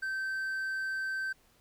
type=tone; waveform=triangle; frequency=1551 Hz; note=G6; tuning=19 cents flat; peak=-30 dBFS; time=0.02-1.33 s; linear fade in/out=10 ms; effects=pink hiss -66 dBFS RMS until 1.6 s